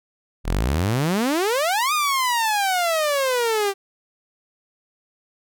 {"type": "exponential two-way sweep", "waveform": "sawtooth", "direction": "up then down", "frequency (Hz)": [37.06, 1244, 386.6], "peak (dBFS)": -15, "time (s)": [0.44, 3.74], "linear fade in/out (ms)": 50, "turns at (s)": 1.93, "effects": []}